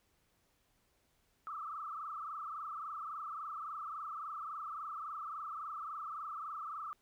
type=tone with frequency modulation; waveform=sine; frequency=1241 Hz; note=D#6; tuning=5 cents flat; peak=-40 dBFS; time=1.47-6.93 s; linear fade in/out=0 ms; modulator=23.6 Hz; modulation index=3.7; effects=pink hiss -75 dBFS RMS until 7.01 s